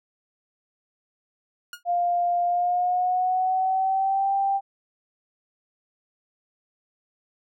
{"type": "tone with exponential decay", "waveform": "sawtooth", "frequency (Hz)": 1433, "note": "F6", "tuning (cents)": 44, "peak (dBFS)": -28, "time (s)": [1.73, 1.83], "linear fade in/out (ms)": 2, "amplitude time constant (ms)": 20}
{"type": "tone with pitch glide", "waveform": "sine", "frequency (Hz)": [701, 786.8], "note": ["F5", "G5"], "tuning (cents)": [6, 6], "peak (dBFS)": -20, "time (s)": [1.85, 4.61], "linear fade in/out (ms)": 50, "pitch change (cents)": 200, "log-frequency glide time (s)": [2.45, 4.31]}
{"effects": []}